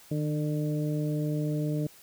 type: harmonic tone with a mistuned harmonic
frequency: 150 Hz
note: D3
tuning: 37 cents sharp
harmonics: 1 / 2 / 3 / 4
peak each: -28 / -32 / -38 / -39 dBFS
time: 0.11-1.87 s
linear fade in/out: 5 ms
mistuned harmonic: 1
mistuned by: +28 cents
effects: white hiss -54 dBFS RMS until 2.02 s